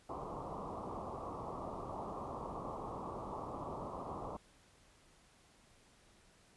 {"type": "low-pass noise", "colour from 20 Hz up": "white", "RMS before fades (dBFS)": -44, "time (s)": [0.09, 4.37], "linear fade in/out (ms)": 5, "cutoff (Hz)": 1200, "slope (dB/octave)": 96, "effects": ["pink hiss -66 dBFS RMS until 6.56 s", "resampled to 24000 Hz"]}